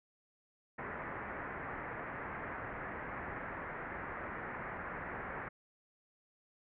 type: low-pass noise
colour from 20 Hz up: white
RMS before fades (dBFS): -43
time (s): 0.78-5.49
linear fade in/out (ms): 10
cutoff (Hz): 2000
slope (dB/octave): 48
effects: none